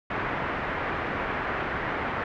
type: low-pass noise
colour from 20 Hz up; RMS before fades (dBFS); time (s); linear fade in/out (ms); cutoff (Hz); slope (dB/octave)
white; -30; 0.1-2.24; 5; 1900; 24
effects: none